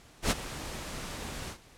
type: noise with ADSR envelope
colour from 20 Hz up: pink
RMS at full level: -24 dBFS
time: 0.22-1.58 s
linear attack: 89 ms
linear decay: 26 ms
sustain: -15 dB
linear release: 86 ms
effects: pink hiss -56 dBFS RMS until 1.77 s + low-pass 10000 Hz 12 dB/octave